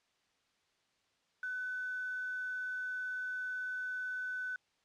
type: tone with quantisation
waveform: sine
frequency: 1503 Hz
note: F#6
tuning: 27 cents sharp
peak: -36 dBFS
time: 1.43-4.56 s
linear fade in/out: 2 ms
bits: 9
effects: white hiss -75 dBFS RMS until 4.84 s + low-pass 5000 Hz 12 dB/octave